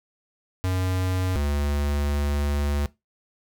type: tone pair in turn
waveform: square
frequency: 92.5 / 72.15 Hz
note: F#2 / D2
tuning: 0 / -30 cents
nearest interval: major third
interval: 430 cents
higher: first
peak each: -23 dBFS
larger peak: neither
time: 0.64-1.36 / 1.36-2.86 s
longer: second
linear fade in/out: 0 ms
effects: noise-tail reverb RT60 0.2 s tail -19 dB re dry